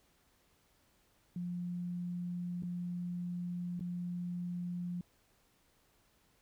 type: tone with dropouts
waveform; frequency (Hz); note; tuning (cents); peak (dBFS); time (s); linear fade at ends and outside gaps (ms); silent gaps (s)
sine; 176.3; F3; +17; -36; 1.36-5.01; 2; 2.624-2.633 / 3.795-3.807
effects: pink hiss -71 dBFS RMS until 6.41 s